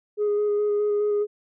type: tone with vibrato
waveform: sine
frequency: 415.3 Hz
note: G#4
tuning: in tune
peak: -18 dBFS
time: 0.17-1.27 s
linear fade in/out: 50 ms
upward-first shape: square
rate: 4.8 Hz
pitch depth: 11 cents each way
effects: tanh soft clip ceiling -18 dBFS